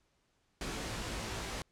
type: noise with comb filter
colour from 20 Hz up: pink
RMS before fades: -39 dBFS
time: 0.61-1.62 s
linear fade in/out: 2 ms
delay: 18 ms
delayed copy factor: +0.8
effects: pink hiss -75 dBFS RMS until 1.71 s + low-pass 8000 Hz 12 dB/octave